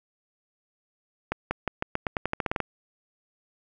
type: accelerating click train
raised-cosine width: 0.5 ms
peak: -11 dBFS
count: 14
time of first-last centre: 1.32-2.603 s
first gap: 190 ms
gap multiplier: 0.88
effects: none